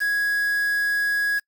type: tone with quantisation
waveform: triangle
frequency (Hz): 1661.2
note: G#6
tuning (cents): 0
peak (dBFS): -18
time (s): 0-1.4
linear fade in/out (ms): 20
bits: 6
effects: noise-tail reverb RT60 0.1 s tail -26 dB re dry